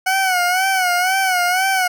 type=tone with vibrato; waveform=20% pulse; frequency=740 Hz; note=F#5; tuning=in tune; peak=-10 dBFS; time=0.06-1.88 s; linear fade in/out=10 ms; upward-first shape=sine; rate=2 Hz; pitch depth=79 cents each way; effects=none